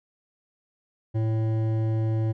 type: tone with hard clipping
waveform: triangle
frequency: 110.9 Hz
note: A2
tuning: 14 cents sharp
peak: -24 dBFS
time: 1.14-2.33 s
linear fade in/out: 20 ms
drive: 15 dB
effects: none